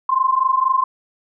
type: tone pair together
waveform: sine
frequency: 1037 / 1061.2 Hz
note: C6 / C6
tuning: -16 / +24 cents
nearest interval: unison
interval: 40 cents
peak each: -17 dBFS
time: 0.09-0.84 s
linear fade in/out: 5 ms
effects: none